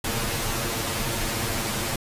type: noise with comb filter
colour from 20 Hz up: pink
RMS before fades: -27 dBFS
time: 0.04-1.96 s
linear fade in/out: 5 ms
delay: 8.8 ms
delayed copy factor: +0.95
effects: resampled to 32000 Hz